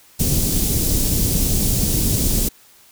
pink band-stop noise, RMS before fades -18 dBFS, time 0.19-2.49 s, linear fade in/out 10 ms, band 280 to 6300 Hz, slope 12 dB/octave, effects white hiss -50 dBFS RMS until 2.91 s

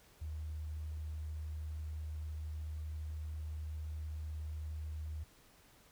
sine tone, 77.2 Hz, D#2, 13 cents flat, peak -39 dBFS, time 0.21-5.24 s, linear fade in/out 10 ms, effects pink hiss -64 dBFS RMS until 5.91 s

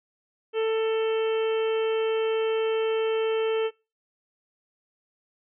harmonic tone, 443.9 Hz, A4, 15 cents sharp, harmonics 1 / 2 / 3 / 4 / 5 / 6 / 7, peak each -22 / -38 / -38 / -44 / -43 / -39 / -40 dBFS, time 0.53-3.71 s, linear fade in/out 50 ms, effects noise-tail reverb RT60 0.3 s tail -25 dB re dry

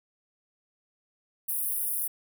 pink high-pass noise, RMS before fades -30 dBFS, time 1.48-2.08 s, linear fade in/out 10 ms, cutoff 9500 Hz, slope 96 dB/octave, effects none

